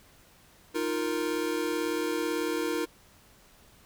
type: chord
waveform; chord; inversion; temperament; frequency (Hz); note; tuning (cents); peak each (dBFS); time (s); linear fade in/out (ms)
square; Eb suspended second; none; equal; 311.1 / 349.2 / 466.2; Eb4 / F4 / Bb4; 0 / 0 / 0; -33 / -33 / -33; 0.74-2.86; 20
effects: pink hiss -58 dBFS RMS until 3.85 s